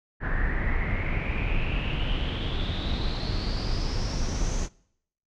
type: noise with low-pass filter sweep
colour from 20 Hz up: brown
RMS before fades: -27 dBFS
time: 0.2-4.69 s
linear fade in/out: 50 ms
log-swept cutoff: 1700 to 6500 Hz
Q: 8.3
effects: noise-tail reverb RT60 0.7 s tail -23 dB re dry